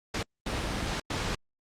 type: noise bursts at uneven times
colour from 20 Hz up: pink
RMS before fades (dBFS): -31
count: 3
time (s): 0.14-0.23 / 0.46-1 / 1.1-1.35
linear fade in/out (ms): 5
effects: low-pass 6000 Hz 12 dB/octave + Opus 48 kbps